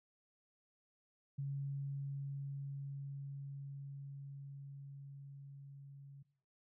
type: tone with level ramp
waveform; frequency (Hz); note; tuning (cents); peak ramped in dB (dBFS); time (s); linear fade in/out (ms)
sine; 139.3; C#3; +9; -37 to -52; 1.38-6.23; 10
effects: noise-tail reverb RT60 0.6 s tail -19 dB re dry